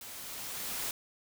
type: noise with level ramp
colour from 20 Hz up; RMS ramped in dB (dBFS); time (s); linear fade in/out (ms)
white; -46 to -35; 0.01-0.91; 2
effects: none